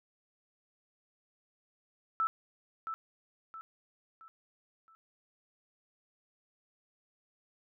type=tone with echo; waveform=sine; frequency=1318.5 Hz; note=E6; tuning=in tune; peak=-27 dBFS; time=2.2-2.27 s; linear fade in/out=0 ms; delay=670 ms; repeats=4; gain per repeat=-8 dB; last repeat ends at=4.95 s; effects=none